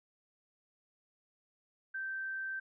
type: tone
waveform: sine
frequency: 1558 Hz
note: G6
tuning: 11 cents flat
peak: -36 dBFS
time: 1.94-2.6 s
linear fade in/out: 10 ms
effects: none